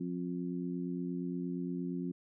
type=harmonic tone; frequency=88.6 Hz; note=F2; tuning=25 cents sharp; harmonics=2 / 3 / 4; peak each=-37 / -38 / -43 dBFS; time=0-2.12 s; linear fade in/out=10 ms; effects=none